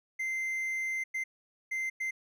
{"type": "tone bursts at uneven times", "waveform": "triangle", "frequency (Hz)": 2080, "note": "C7", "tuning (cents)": -11, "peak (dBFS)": -29, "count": 4, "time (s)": [[0.19, 1.04], [1.14, 1.24], [1.71, 1.9], [2, 2.11]], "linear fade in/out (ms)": 10, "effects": []}